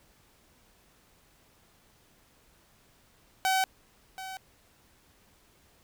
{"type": "tone with echo", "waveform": "sawtooth", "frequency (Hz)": 760, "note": "F#5", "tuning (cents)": 46, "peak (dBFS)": -20, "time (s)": [3.45, 3.64], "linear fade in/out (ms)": 0, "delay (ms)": 730, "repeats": 1, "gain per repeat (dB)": -14, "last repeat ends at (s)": 4.37, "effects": ["pink hiss -63 dBFS RMS until 5.83 s"]}